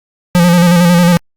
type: tone with vibrato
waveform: square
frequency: 174.4 Hz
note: F3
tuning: 2 cents flat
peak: -6 dBFS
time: 0.35-1.17 s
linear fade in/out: 0 ms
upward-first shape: square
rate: 11 Hz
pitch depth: 38 cents each way
effects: Opus 48 kbps